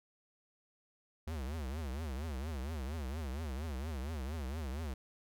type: tone with vibrato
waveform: square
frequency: 72.3 Hz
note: D2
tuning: 27 cents flat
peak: -38 dBFS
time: 1.27-4.94 s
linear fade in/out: 5 ms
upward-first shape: triangle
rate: 4.3 Hz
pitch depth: 270 cents each way
effects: none